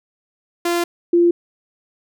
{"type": "tone pair in turn", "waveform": ["sawtooth", "sine"], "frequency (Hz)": [345.1, 345.1], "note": ["F4", "F4"], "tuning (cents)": [-21, -21], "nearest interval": "unison", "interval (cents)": 0, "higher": "neither", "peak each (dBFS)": [-13, -10], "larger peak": "second", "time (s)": [[0.65, 0.84], [1.13, 1.31]], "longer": "first", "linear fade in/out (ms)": 5, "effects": []}